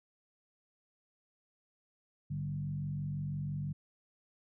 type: tone with frequency modulation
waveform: sine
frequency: 146.83 Hz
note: D3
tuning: in tune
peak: -34 dBFS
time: 2.3-3.73 s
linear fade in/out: 10 ms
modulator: 46 Hz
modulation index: 0.79
effects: none